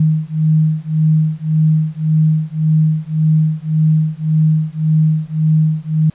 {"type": "beating tone pair", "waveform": "sine", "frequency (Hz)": [155.56, 157.36], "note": ["D#3", "D#3"], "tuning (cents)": [0, 20], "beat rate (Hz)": 1.8, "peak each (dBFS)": -14, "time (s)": [0, 6.1], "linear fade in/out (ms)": 5, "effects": ["pink hiss -51 dBFS RMS until 6.14 s", "resampled to 8000 Hz"]}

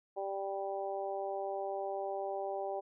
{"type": "harmonic tone", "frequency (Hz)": 196, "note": "G3", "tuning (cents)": 0, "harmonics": [2, 3, 4, 5], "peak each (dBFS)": [-40, -39, -39, -51], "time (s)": [0.16, 2.81], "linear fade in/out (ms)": 20, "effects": []}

